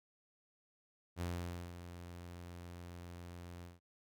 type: tone with ADSR envelope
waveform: sawtooth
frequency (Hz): 87.31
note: F2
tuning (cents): 0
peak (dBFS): -33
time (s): 1.16-3.8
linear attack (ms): 52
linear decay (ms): 510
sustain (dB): -11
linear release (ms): 170
effects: none